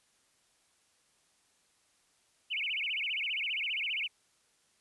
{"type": "tone with vibrato", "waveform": "sine", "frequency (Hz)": 2568, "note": "E7", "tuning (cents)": -46, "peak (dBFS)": -31, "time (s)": [2.5, 4.08], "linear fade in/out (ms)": 20, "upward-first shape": "sine", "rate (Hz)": 15, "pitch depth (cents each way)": 300, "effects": ["white hiss -70 dBFS RMS until 4.8 s", "resampled to 24000 Hz"]}